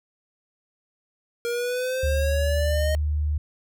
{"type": "exponential sweep", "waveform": "square", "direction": "up", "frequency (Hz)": [470, 622.3], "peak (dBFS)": -25, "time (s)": [1.45, 2.95], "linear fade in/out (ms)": 0}
{"type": "tone with pitch glide", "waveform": "sine", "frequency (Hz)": [73.42, 75.01], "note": ["D2", "D2"], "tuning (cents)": [0, 37], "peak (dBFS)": -21, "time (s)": [2.03, 3.38], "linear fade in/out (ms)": 5, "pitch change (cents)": 37, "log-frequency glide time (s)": [2.2, 2.94]}
{"effects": []}